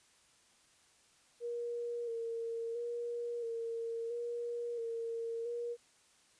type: tone with vibrato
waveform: sine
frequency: 467.4 Hz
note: A#4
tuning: 5 cents sharp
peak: -36 dBFS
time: 1.4-5.77 s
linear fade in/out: 50 ms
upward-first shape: square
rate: 0.74 Hz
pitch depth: 28 cents each way
effects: white hiss -67 dBFS RMS until 6.39 s + resampled to 22050 Hz